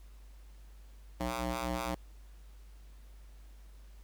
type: ring-modulated tone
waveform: 10% pulse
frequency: 121.4 Hz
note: B2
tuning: 29 cents flat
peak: -22 dBFS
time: 1.2-1.95 s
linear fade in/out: 5 ms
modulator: 427 Hz
effects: added 50 Hz sine -50 dBFS peak until 4.03 s + pink hiss -66 dBFS RMS until 4.03 s